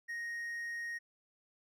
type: tone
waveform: triangle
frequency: 1869 Hz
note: A#6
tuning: 4 cents sharp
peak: -36 dBFS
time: 0.08-0.99 s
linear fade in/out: 20 ms
effects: none